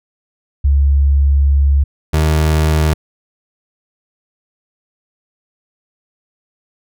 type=tone pair in turn; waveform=sine / 30% pulse; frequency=70 / 77.75 Hz; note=C#2 / D#2; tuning=+18 / -1 cents; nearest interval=major second; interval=181 cents; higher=second; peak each=-8 dBFS; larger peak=neither; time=0.64-1.84 / 2.13-2.94 s; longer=first; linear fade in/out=10 ms; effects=none